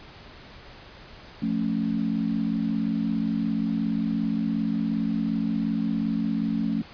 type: chord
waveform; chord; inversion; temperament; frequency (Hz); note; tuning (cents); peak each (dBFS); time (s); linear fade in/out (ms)
sine; F augmented; none; equal; 174.61 / 220 / 277.2; F3 / A3 / C#4; 0 / 0 / 0; -30 / -25 / -29; 1.42-6.82; 5
effects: pink hiss -46 dBFS RMS until 6.93 s + resampled to 11025 Hz